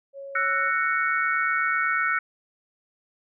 sine tone, 552 Hz, C#5, 7 cents flat, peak -35 dBFS, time 0.13-0.72 s, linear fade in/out 50 ms
sine chord, F# dominant seventh, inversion third, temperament just, 1332 / 1480 / 1850 / 2220 Hz, E6 / F#6 / A#6 / C#7, +18 / 0 / -14 / +2 cents, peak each -26 / -25 / -30 / -28 dBFS, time 0.35-2.19 s, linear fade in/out 5 ms
effects none

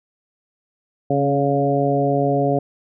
harmonic tone with a mistuned harmonic, 140.7 Hz, C#3, 26 cents sharp, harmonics 1 / 2 / 3 / 4 / 5, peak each -22 / -22 / -22 / -22 / -22 dBFS, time 1.1-2.59 s, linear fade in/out 5 ms, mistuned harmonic 2, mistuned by -17 cents, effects none

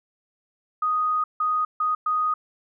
sine tone bursts at uneven times, 1244.5 Hz, D#6, in tune, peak -20 dBFS, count 4, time 0.82-1.24 / 1.4-1.65 / 1.8-1.95 / 2.06-2.34 s, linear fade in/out 5 ms, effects none

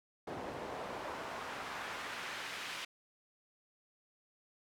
pink noise with band-pass filter sweep, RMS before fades -43 dBFS, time 0.27-2.85 s, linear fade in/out 5 ms, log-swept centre 500 to 2600 Hz, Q 0.94, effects none

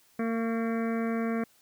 harmonic tone with a mistuned harmonic, 228.2 Hz, A#3, 37 cents flat, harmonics 1 / 2 / 3 / 5 / 6 / 7 / 8 / 9 / 10, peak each -28 / -34 / -38 / -42 / -44 / -45 / -46 / -47 / -48 dBFS, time 0.19-1.44 s, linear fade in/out 5 ms, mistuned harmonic 5, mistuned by -24 cents, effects white hiss -63 dBFS RMS until 1.61 s

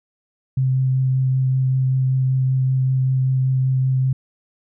sine tone with vibrato, 130.81 Hz, C3, in tune, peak -15 dBFS, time 0.57-4.13 s, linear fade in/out 5 ms, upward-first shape triangle, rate 5.2 Hz, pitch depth 12 cents each way, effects none

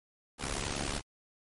pink noise with amplitude modulation, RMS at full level -31 dBFS, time 0.38-1.02 s, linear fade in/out 50 ms, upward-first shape sine, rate 70.5 Hz, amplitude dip 90%, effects MP3 48 kbps

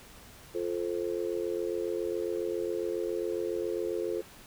sine chord, F major, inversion none, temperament just, 349.2 / 436.5 / 523.8 Hz, F4 / A4 / C5, 0 / -14 / +2 cents, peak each -33 / -33 / -37 dBFS, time 0.54-4.22 s, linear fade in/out 20 ms, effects pink hiss -52 dBFS RMS until 4.46 s

